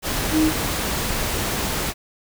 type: tone in noise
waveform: sine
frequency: 312.7 Hz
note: D#4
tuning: 9 cents sharp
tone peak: -15 dBFS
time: 0.31-0.52 s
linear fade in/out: 50 ms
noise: pink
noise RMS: -24 dBFS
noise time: 0.02-1.94 s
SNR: +6 dB
effects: none